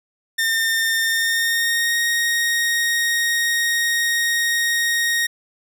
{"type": "tone with pitch glide", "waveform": "sawtooth", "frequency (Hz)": [1812, 1867.3], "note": ["A#6", "A#6"], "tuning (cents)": [-50, 2], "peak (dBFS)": -14, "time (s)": [0.38, 5.27], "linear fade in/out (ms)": 10, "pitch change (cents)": 52, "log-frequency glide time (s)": [1.03, 1.98], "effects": []}